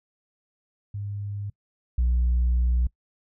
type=tone pair in turn; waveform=sine; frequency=101.6 / 60.8 Hz; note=G#2 / B1; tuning=-38 / -26 cents; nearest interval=major sixth; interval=888 cents; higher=first; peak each=-29 / -17 dBFS; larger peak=second; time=0.94-1.5 / 1.98-2.87 s; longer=second; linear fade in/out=5 ms; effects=noise-tail reverb RT60 0.1 s tail -24 dB re dry + tanh soft clip ceiling -17 dBFS